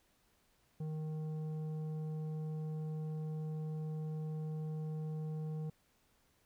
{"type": "tone with tanh clipping", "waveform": "sine", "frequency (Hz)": 155.56, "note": "D#3", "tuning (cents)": 0, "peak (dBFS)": -39, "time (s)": [0.8, 5.7], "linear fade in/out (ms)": 5, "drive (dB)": 9, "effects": ["pink hiss -73 dBFS RMS until 6.45 s"]}